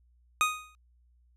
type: tone with exponential decay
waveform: 25% pulse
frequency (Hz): 1244.5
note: D#6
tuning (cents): 0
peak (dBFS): -16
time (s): 0.41-0.75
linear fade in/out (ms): 0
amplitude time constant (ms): 72
effects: added 60 Hz sine -61 dBFS peak until 1.36 s + low-pass 11000 Hz 12 dB/octave